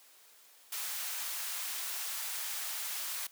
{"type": "high-pass noise", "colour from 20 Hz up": "white", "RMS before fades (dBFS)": -38, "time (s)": [0.72, 3.27], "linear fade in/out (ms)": 5, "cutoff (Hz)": 840, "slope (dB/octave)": 12, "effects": ["white hiss -60 dBFS RMS until 3.31 s", "high-pass 400 Hz 12 dB/octave"]}